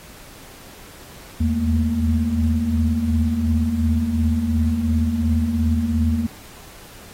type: tone cluster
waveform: sine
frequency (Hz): 79.4 / 82.2 / 215 / 232.1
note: D#2 / E2 / A3 / A#3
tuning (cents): +36 / -4 / -40 / -7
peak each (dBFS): -26 / -20 / -28 / -20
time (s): 1.4-6.27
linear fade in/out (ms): 10
effects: pink hiss -43 dBFS RMS until 7.13 s + AAC 48 kbps